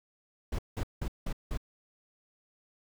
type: noise bursts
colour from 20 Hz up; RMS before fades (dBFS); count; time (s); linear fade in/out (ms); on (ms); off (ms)
brown; -32; 5; 0.52-1.575; 5; 67; 180
effects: none